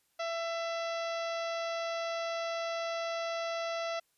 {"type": "harmonic tone", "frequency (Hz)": 668, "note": "E5", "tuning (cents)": 23, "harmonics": [1, 2, 3, 4, 5, 6, 7, 8, 9], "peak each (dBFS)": [-34, -40, -44, -46, -48, -50, -51, -52, -53], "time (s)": [0.19, 4], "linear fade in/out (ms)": 10, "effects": ["white hiss -74 dBFS RMS until 4.17 s", "resampled to 32000 Hz"]}